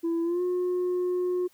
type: tone with pitch glide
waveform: sine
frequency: 334.1 to 360.2 Hz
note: E4 to F#4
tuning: +23 to -46 cents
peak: -22 dBFS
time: 0.03-1.48 s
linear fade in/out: 20 ms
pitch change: +131 cents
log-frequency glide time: 0.23-0.42 s
effects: tanh soft clip ceiling -23 dBFS + white hiss -63 dBFS RMS until 1.53 s